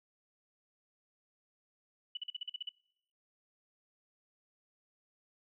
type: tone bursts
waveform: sine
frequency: 2960 Hz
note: F#7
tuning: in tune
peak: -36 dBFS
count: 9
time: 2.15-2.692 s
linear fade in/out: 5 ms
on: 22 ms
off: 43 ms
effects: noise-tail reverb RT60 0.8 s tail -26 dB re dry